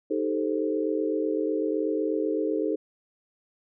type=chord; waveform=sine; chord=A half-diminished seventh; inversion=second; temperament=equal; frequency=311.1 / 392 / 440 / 523.3 Hz; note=Eb4 / G4 / A4 / C5; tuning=0 / 0 / 0 / 0 cents; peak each=-28 / -31 / -28 / -33 dBFS; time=0.1-2.76 s; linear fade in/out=10 ms; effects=none